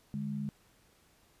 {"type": "tone pair together", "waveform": "sine", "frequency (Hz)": [146.87, 207.7], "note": ["D3", "G#3"], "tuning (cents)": [0, 0], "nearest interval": "tritone", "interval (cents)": 600, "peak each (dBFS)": [-38, -35], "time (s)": [0.14, 0.49], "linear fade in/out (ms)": 0, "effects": ["pink hiss -66 dBFS RMS until 1.4 s", "resampled to 32000 Hz"]}